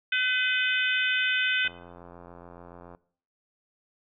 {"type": "harmonic tone", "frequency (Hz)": 506, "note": "B4", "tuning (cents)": 42, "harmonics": [3, 4, 5, 6, 7], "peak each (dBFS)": [-26, -32, -28, -31, -33], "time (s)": [0.12, 1.68], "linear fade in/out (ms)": 5}
{"type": "click train", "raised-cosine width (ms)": 1, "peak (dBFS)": -32, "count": 114, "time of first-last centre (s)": [1.65, 2.949], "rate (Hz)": 87}
{"effects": ["noise-tail reverb RT60 0.5 s tail -18 dB re dry"]}